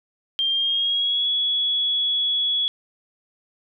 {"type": "tone with pitch glide", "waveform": "sine", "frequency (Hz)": [3186, 3375], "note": ["G7", "G#7"], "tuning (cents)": [27, 27], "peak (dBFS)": -19, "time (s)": [0.39, 2.68], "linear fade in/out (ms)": 0, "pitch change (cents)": 100, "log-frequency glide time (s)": [0.5, 1.28], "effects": []}